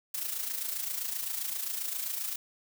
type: noise with amplitude modulation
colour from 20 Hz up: blue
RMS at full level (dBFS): -32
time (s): 0.14-2.36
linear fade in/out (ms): 5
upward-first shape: sine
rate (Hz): 27.6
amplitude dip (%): 60
effects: none